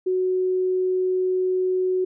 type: tone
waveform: sine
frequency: 370 Hz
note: F#4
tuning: in tune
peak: -19 dBFS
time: 0.06-2.05 s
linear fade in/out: 10 ms
effects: none